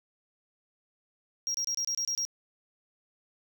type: tone bursts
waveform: triangle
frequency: 5620 Hz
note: F8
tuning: 10 cents sharp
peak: -27 dBFS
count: 8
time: 1.47-2.251 s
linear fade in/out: 0 ms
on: 74 ms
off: 27 ms
effects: none